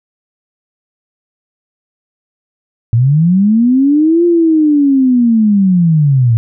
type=linear two-way sweep; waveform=sine; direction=up then down; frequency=110 to 349.2 to 110 Hz; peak=-6 dBFS; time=2.93-6.37 s; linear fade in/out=0 ms; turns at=4.25 s; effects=none